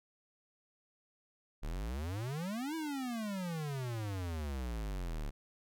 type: exponential two-way sweep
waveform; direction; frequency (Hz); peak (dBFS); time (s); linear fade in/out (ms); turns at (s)
square; up then down; 34.65 to 329.6 to 34.65; -37; 1.62-5.31; 20; 2.75
effects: none